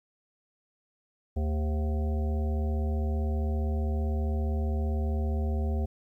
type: harmonic tone with a mistuned harmonic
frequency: 75.3 Hz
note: D2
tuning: 44 cents sharp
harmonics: 1 / 3 / 5 / 7 / 9 / 10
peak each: -26 / -36 / -40 / -43 / -45 / -46 dBFS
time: 1.36-5.86 s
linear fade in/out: 10 ms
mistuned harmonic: 5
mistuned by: +79 cents
effects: 11-bit